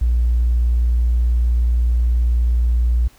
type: tone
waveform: triangle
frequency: 59.4 Hz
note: A#1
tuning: 33 cents sharp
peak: -9 dBFS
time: 0.01-3.08 s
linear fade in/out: 10 ms
effects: tanh soft clip ceiling -11 dBFS + pink hiss -51 dBFS RMS until 3.18 s